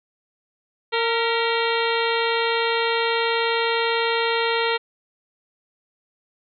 harmonic tone with a mistuned harmonic, 459.8 Hz, A#4, 24 cents flat, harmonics 1 / 2 / 3 / 4 / 5 / 6 / 7 / 8 / 9, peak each -23 / -26 / -28 / -29 / -30 / -31 / -31 / -32 / -33 dBFS, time 0.92-4.78 s, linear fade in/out 20 ms, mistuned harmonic 4, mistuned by +65 cents, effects none

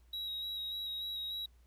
triangle tone with vibrato, 3840 Hz, B7, 49 cents flat, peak -36 dBFS, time 0.13-1.46 s, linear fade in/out 5 ms, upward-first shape square, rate 3.4 Hz, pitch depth 15 cents each way, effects added 60 Hz sine -60 dBFS peak until 1.66 s + pink hiss -74 dBFS RMS until 1.66 s

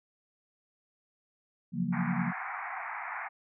sine chord, Gb major seventh, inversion second, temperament equal, 138.59 / 174.61 / 185 / 233.1 Hz, Db3 / F3 / Gb3 / Bb3, 0 / 0 / 0 / 0 cents, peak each -38 / -32 / -33 / -34 dBFS, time 1.72-2.33 s, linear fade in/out 50 ms
pink band-pass noise, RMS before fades -38 dBFS, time 1.92-3.29 s, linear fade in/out 20 ms, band 710 to 2300 Hz, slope 96 dB/octave
effects none

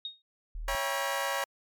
sine tone with exponential decay, 3726 Hz, A#7, 2 cents flat, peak -31 dBFS, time 0.05-0.22 s, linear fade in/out 2 ms, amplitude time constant 35 ms
sine tone, 38.89 Hz, D#1, in tune, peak -34 dBFS, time 0.55-0.75 s, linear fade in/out 0 ms
20% pulse chord, C# diminished seventh, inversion none, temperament just, 554.4 / 665.2 / 798.3 / 957.9 Hz, C#5 / E5 / G5 / Bb5, 0 / +16 / +31 / +47 cents, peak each -28 / -34 / -31 / -29 dBFS, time 0.68-1.44 s, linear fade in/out 2 ms
effects MP3 96 kbps

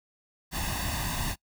pink noise with comb filter, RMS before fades -31 dBFS, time 0.51-1.36 s, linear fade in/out 50 ms, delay 1.1 ms, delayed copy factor +0.75, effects noise-tail reverb RT60 0.1 s tail -23 dB re dry

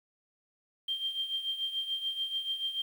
sine tone with tremolo, 3172 Hz, G7, 20 cents sharp, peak -28 dBFS, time 0.88-2.82 s, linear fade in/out 5 ms, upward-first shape triangle, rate 6.9 Hz, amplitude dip 75%, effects 9-bit

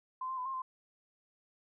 sine tone with pitch steps, 1032 / 1048 / 1007 / 1065 / 1037 Hz, C6 / C6 / B5 / C6 / C6, -24 / +2 / +33 / +30 / -16 cents, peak -35 dBFS, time 0.21-0.62 s, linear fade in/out 5 ms, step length 82 ms, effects none

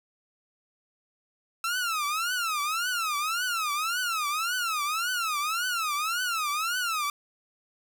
sawtooth tone with vibrato, 1318.5 Hz, E6, in tune, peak -23 dBFS, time 1.64-7.1 s, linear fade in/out 2 ms, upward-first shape triangle, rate 1.8 Hz, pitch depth 250 cents each way, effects none

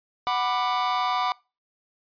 45% pulse chord, B minor, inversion second, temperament just, 740.8 / 987.8 / 1185.3 Hz, F#5 / B5 / D6, +2 / 0 / +16 cents, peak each -27 dBFS, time 0.27-1.32 s, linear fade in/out 0 ms, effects noise-tail reverb RT60 0.3 s tail -24 dB re dry + resampled to 11025 Hz

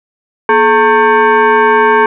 sine tone with frequency modulation, 240.4 Hz, B3, 46 cents flat, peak -5 dBFS, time 0.49-2.06 s, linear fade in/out 2 ms, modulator 668 Hz, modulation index 2.1, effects none

